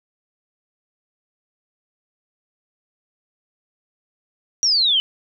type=exponential sweep; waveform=sine; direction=down; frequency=5830 to 2960 Hz; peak=-14 dBFS; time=4.63-5 s; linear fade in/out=0 ms; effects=none